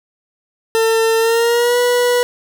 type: tone with pitch glide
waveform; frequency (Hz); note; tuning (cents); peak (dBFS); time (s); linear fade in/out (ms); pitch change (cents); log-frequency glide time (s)
40% pulse; 450.4 to 488.3; A4 to B4; +40 to -20; -11; 0.75-2.23; 0; +140; 1.18-1.78
effects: none